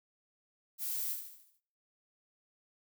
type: noise with echo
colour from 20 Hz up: violet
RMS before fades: -37 dBFS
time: 0.78-1.17 s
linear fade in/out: 50 ms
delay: 73 ms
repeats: 6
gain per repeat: -6 dB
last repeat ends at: 1.608 s
effects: noise-tail reverb RT60 0.7 s tail -26 dB re dry